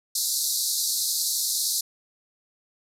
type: band-pass noise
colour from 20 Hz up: pink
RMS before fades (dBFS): -26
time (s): 0.15-1.81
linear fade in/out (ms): 5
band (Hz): 3900 to 14000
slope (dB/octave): 96
effects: none

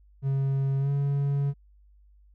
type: tone with pitch glide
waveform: triangle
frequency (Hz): 136.3 to 140.86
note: C#3 to C#3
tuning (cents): -29 to +28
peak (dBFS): -21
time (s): 0.22-1.54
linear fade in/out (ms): 50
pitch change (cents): +57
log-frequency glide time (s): 0.79-0.9
effects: added 50 Hz sine -54 dBFS peak until 2.34 s

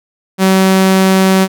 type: tone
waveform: sawtooth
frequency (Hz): 190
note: F#3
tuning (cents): +46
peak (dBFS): -3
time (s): 0.38-1.48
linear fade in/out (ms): 50
effects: none

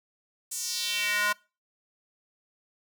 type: tone with high-pass filter sweep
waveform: square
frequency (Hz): 207.7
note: G#3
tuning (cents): 0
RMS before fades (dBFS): -29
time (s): 0.51-1.33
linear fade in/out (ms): 10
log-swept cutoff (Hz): 8100 to 1200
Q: 2.4
effects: noise-tail reverb RT60 0.3 s tail -23 dB re dry

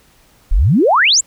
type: exponential sweep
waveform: sine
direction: up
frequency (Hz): 30.24 to 7902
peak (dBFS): -8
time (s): 0.51-1.21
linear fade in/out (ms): 10
effects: pink hiss -51 dBFS RMS until 1.26 s

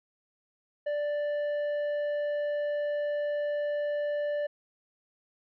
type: tone with tanh clipping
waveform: sine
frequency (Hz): 587.3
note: D5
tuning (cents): 0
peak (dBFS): -29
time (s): 0.86-4.47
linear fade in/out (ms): 10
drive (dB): 7
effects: none

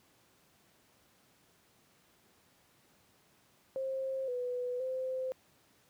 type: tone with pitch steps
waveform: sine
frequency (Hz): 531 / 494.9 / 518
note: C5 / B4 / C5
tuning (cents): +25 / +4 / -17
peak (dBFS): -33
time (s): 3.76-5.32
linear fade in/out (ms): 0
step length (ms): 520
effects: pink hiss -67 dBFS RMS until 5.89 s + high-pass 100 Hz 12 dB/octave

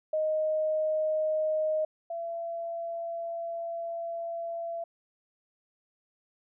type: tone pair in turn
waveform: sine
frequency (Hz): 622.3 / 674.2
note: D#5 / E5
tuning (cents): 0 / +39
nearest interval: minor second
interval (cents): 139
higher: second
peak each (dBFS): -25 / -32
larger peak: first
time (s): 0.13-1.85 / 2.1-4.84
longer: second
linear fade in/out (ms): 5
effects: none

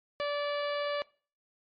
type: harmonic tone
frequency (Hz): 580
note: D5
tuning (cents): -22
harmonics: 1 / 2 / 3 / 4 / 5 / 6 / 7 / 8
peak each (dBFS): -31 / -37 / -41 / -43 / -45 / -47 / -48 / -49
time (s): 0.2-1.02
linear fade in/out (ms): 0
effects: noise-tail reverb RT60 0.4 s tail -22 dB re dry + MP3 32 kbps

